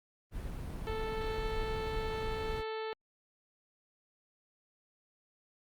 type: noise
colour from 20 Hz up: brown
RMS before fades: -39 dBFS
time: 0.31-2.64 s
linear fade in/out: 50 ms
type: harmonic tone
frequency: 440 Hz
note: A4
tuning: in tune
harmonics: 1 / 2 / 3 / 4 / 5 / 6 / 7 / 8 / 9 / 10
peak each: -37 / -43 / -47 / -49 / -51 / -53 / -54 / -55 / -56 / -57 dBFS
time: 0.87-2.93 s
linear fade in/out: 0 ms
effects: Opus 32 kbps